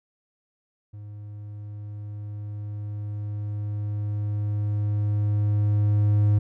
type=tone with level ramp; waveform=triangle; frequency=104 Hz; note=G#2; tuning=3 cents sharp; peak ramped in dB=-35 to -14 dBFS; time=0.93-6.39 s; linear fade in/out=10 ms; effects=none